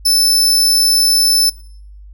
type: tone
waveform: sawtooth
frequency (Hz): 5274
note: E8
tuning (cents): 0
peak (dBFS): -7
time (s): 0.05-1.5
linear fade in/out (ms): 10
effects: noise-tail reverb RT60 0.6 s tail -21 dB re dry + added 50 Hz sine -34 dBFS peak until 2.13 s